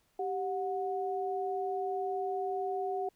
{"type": "tone pair together", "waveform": "sine", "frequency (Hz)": [390, 731.6], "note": ["G4", "F#5"], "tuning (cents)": [-9, -20], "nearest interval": "major seventh", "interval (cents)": 1089, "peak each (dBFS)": [-34, -34], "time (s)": [0.19, 3.09], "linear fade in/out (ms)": 5, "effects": ["pink hiss -72 dBFS RMS until 3.15 s"]}